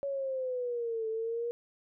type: linear two-way sweep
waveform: sine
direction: down then up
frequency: 562 to 440 to 476.8 Hz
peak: -31 dBFS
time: 0.03-1.51 s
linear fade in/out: 0 ms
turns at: 1.08 s
effects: none